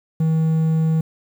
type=tone; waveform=triangle; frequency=160 Hz; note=D#3; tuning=49 cents sharp; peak=-13 dBFS; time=0.2-1.01 s; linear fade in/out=5 ms; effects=8-bit